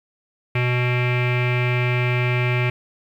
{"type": "tone with low-pass filter", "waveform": "square", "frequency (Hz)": 123.6, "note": "B2", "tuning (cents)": 2, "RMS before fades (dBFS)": -20, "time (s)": [0.55, 2.7], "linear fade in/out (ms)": 5, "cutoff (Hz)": 2400, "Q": 6.9, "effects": ["9-bit"]}